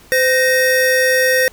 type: tone pair together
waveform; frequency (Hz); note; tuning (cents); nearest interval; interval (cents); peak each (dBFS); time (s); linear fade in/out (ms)
square; 513 / 1864.4; C5 / A#6; -34 / 0; octave + minor seventh; 2234; -15; 0.12-1.48; 0
effects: pink hiss -45 dBFS RMS until 1.52 s